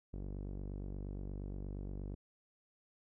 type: tone with low-pass filter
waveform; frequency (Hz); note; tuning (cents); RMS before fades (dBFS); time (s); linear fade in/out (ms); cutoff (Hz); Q
sawtooth; 48.51; G1; -17; -43; 0.13-2.15; 10; 390; 1.1
effects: none